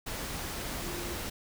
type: tone in noise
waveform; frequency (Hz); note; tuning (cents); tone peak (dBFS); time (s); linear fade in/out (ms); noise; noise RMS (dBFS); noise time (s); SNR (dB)
sine; 349.2; F4; 0; -40; 0.82-1.13; 10; pink; -37; 0.06-1.3; -6
effects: none